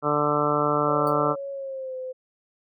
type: harmonic tone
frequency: 147.8 Hz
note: D3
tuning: 11 cents sharp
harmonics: 1 / 2 / 3 / 4 / 5 / 6 / 7 / 8 / 9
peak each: -31 / -29 / -27 / -27 / -32 / -33 / -31 / -27 / -27 dBFS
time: 0.02-1.36 s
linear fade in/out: 50 ms
type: tone with pitch glide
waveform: sine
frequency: 554.4 to 514.3 Hz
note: C#5 to C5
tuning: 0 to -30 cents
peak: -30 dBFS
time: 0.87-2.13 s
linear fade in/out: 20 ms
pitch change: -130 cents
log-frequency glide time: 1.51-1.96 s
type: tone with exponential decay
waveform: 5% pulse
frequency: 4544 Hz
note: C#8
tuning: 42 cents sharp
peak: -31 dBFS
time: 1.07-1.16 s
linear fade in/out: 2 ms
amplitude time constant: 18 ms
effects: none